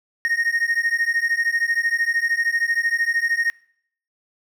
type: beating tone pair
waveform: triangle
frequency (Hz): 1851 / 1864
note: A#6 / A#6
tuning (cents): -13 / -1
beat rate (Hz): 13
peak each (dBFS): -20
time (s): 0.25-3.5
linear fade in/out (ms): 0
effects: noise-tail reverb RT60 0.6 s tail -22 dB re dry